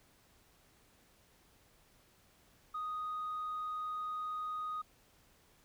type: tone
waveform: sine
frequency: 1244.5 Hz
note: D#6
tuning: in tune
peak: -35 dBFS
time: 2.74-4.82 s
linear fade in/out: 10 ms
effects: tanh soft clip ceiling -34 dBFS + pink hiss -67 dBFS RMS until 5.64 s